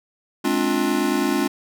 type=chord; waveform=square; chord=D half-diminished seventh; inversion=second; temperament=just; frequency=211.4 / 264.3 / 293.7 / 352.4 Hz; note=Ab3 / C4 / D4 / F4; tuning=+31 / +18 / 0 / +16 cents; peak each=-27 / -25 / -24 / -25 dBFS; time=0.44-1.48 s; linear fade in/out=10 ms; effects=none